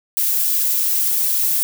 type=noise with flanger; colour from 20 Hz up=violet; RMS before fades=-18 dBFS; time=0.17-1.63 s; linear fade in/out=0 ms; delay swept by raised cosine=1.7 to 3.5 ms; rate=2.7 Hz; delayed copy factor=+0.5; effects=none